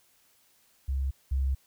sine tone pair in turn, 67.3 / 66.93 Hz, C2 / C2, +49 / +40 cents, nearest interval unison, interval 9 cents, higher first, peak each -26 / -24 dBFS, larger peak second, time 0.88-1.11 / 1.31-1.55 s, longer second, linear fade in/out 10 ms, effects white hiss -65 dBFS RMS until 1.66 s

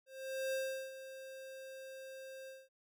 square tone with ADSR envelope, 530 Hz, C5, 22 cents sharp, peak -35 dBFS, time 0.06-2.69 s, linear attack 470 ms, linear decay 380 ms, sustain -13 dB, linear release 210 ms, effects none

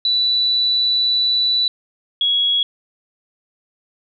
sine tone pair in turn, 3962 / 3332 Hz, B7 / G#7, +5 / +5 cents, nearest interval minor third, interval 300 cents, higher first, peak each -14 dBFS, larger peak neither, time 0.05-1.68 / 2.21-2.63 s, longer first, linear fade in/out 2 ms, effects none

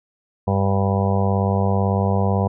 harmonic tone, 98 Hz, G2, in tune, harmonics 1 / 2 / 4 / 5 / 6 / 7 / 8 / 9 / 10, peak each -19 / -22 / -29 / -26 / -30 / -28 / -29 / -33 / -30 dBFS, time 0.47-2.48 s, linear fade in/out 10 ms, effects none

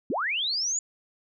sine linear sweep, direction up, 175.5 to 7040 Hz, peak -25 dBFS, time 0.1-0.79 s, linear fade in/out 2 ms, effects none

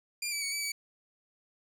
15% pulse tone with pitch steps, 2395 / 2305 / 2238 / 2300 / 2277 Hz, D7 / D7 / C#7 / D7 / C#7, +33 / -33 / +16 / -37 / +46 cents, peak -25 dBFS, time 0.22-0.72 s, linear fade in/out 5 ms, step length 100 ms, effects none

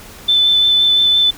sine tone with vibrato, 3520 Hz, A7, in tune, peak -9 dBFS, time 0.28-1.31 s, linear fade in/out 10 ms, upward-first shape sine, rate 5.8 Hz, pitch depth 11 cents each way, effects pink hiss -37 dBFS RMS until 1.37 s

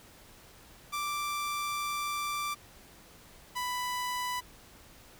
sawtooth tone pair in turn, 1174.7 / 992.4 Hz, D6 / B5, 0 / +8 cents, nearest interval minor third, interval 292 cents, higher first, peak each -28 dBFS, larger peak neither, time 0.92-2.55 / 3.55-4.41 s, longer first, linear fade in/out 20 ms, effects pink hiss -55 dBFS RMS until 5.19 s

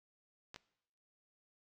clicks, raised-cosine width 0.2 ms, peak -30 dBFS, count 2, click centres 0.544 / 0.561 s, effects noise-tail reverb RT60 0.8 s tail -20 dB re dry

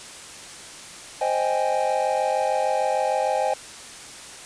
triangle chord, Ab major seventh, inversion first, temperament equal, 523.3 / 622.3 / 784 / 830.6 Hz, C5 / Eb5 / G5 / Ab5, 0 / 0 / 0 / 0 cents, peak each -24 dBFS, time 1.21-3.54 s, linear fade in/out 5 ms, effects white hiss -40 dBFS RMS until 4.45 s + resampled to 22050 Hz

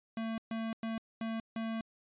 square tone bursts at uneven times, 224.8 Hz, A3, 37 cents sharp, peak -35 dBFS, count 5, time 0.17-0.38 / 0.51-0.73 / 0.83-0.98 / 1.21-1.4 / 1.56-1.81 s, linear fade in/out 2 ms, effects resampled to 8000 Hz

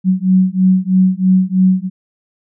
sine beating tone pair, 185 / 188.1 Hz, F#3 / F#3, 0 / +29 cents, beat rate 3.1 Hz, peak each -12 dBFS, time 0.04-1.9 s, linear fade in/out 50 ms, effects none

